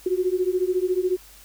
sine beating tone pair, 359.8 / 373.8 Hz, F#4 / F#4, -48 / +18 cents, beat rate 14 Hz, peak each -23 dBFS, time 0.06-1.17 s, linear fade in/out 5 ms, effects added 50 Hz sine -52 dBFS peak until 1.44 s + white hiss -49 dBFS RMS until 1.44 s

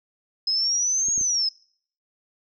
sine exponential two-way sweep, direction up then down, 5080 to 6645 to 5080 Hz, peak -20 dBFS, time 0.47-1.49 s, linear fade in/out 5 ms, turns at 1.14 s
clicks, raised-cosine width 3 ms, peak -28 dBFS, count 3, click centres 1.085 / 1.179 / 1.212 s
effects noise-tail reverb RT60 0.6 s tail -26 dB re dry

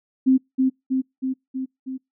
sine tone with echo, 261.6 Hz, C4, in tune, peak -12 dBFS, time 0.26-0.38 s, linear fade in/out 20 ms, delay 320 ms, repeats 5, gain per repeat -3 dB, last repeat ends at 1.98 s, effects noise-tail reverb RT60 0.2 s tail -26 dB re dry

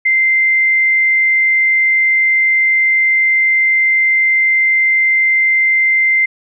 sine tone, 2084 Hz, C7, 7 cents flat, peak -9 dBFS, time 0.05-6.26 s, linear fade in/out 10 ms, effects none

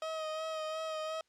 30% pulse tone with vibrato, 631 Hz, D#5, 24 cents sharp, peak -33 dBFS, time 0.02-1.21 s, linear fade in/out 2 ms, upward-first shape sine, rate 2.8 Hz, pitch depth 24 cents each way, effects white hiss -75 dBFS RMS until 1.28 s + low-pass 6000 Hz 12 dB/octave

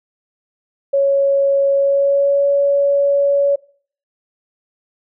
sine tone with pitch glide, 554.4 to 563.4 Hz, C#5 to C#5, 0 to +28 cents, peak -11 dBFS, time 0.93-3.56 s, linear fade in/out 10 ms, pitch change +28 cents, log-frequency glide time 1.74-2.45 s, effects noise-tail reverb RT60 0.5 s tail -22 dB re dry

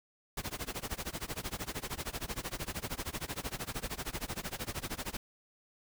pink noise with tremolo, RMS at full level -36 dBFS, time 0.37-5.17 s, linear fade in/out 5 ms, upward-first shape sine, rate 13 Hz, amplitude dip 95%, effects none

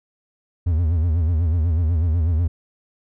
triangle tone with vibrato, 82.41 Hz, E2, in tune, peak -14 dBFS, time 0.66-2.48 s, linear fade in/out 10 ms, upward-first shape sine, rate 8.1 Hz, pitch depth 130 cents each way, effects none

